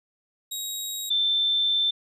20% pulse / sine tone pair in turn, 3800 / 3551 Hz, A#7 / A7, +33 / +15 cents, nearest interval minor second, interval 118 cents, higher first, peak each -24 / -20 dBFS, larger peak second, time 0.51-1.1 / 1.1-1.91 s, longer second, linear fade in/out 10 ms, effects none

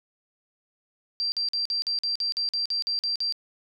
sine tone bursts, 4714 Hz, D8, 6 cents sharp, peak -24 dBFS, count 13, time 1.2-3.324 s, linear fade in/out 0 ms, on 120 ms, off 47 ms, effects none

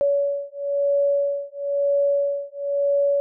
sine beating tone pair, 565 / 566 Hz, C#5 / C#5, +33 / +36 cents, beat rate 1 Hz, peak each -22 dBFS, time 0.01-3.2 s, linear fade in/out 0 ms, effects none

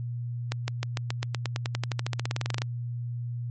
accelerating click train, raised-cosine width 0.2 ms, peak -12 dBFS, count 26, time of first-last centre 0.52-2.619 s, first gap 160 ms, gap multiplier 0.94, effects added 120 Hz sine -30 dBFS peak until 3.5 s + MP3 32 kbps

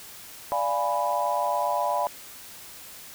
sine chord, D diminished seventh, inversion none, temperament equal with one note detuned, 587.3 / 695.2 / 830.6 / 987.8 Hz, D5 / F5 / Ab5 / Cb6, 0 / -8 / 0 / 0 cents, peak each -29 / -29 / -29 / -27 dBFS, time 0.52-2.07 s, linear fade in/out 0 ms, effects white hiss -44 dBFS RMS until 3.14 s

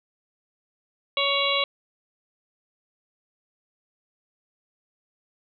harmonic tone, 559 Hz, C#5, 14 cents sharp, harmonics 1 / 2 / 4 / 5 / 6 / 7, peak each -28 / -28 / -28 / -28 / -28 / -28 dBFS, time 1.17-1.64 s, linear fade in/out 2 ms, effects none

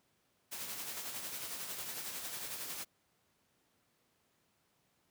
white noise with tremolo, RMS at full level -41 dBFS, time 0.51-2.85 s, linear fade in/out 20 ms, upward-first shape sine, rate 11 Hz, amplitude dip 40%, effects pink hiss -75 dBFS RMS until 5.1 s + high-pass 100 Hz 12 dB/octave

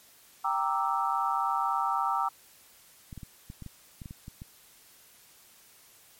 sine chord, E half-diminished seventh, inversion first, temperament equal, 784 / 932.3 / 1174.7 / 1318.5 Hz, G5 / Bb5 / D6 / E6, 0 / 0 / 0 / 0 cents, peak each -31 dBFS, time 0.44-2.29 s, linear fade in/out 10 ms
clicks, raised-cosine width 5 ms, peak -29 dBFS, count 11, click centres 3.128 / 3.177 / 3.232 / 3.501 / 3.623 / 3.663 / 4.018 / 4.058 / 4.109 / 4.281 / 4.419 s
effects white hiss -57 dBFS RMS until 6.19 s + MP3 64 kbps

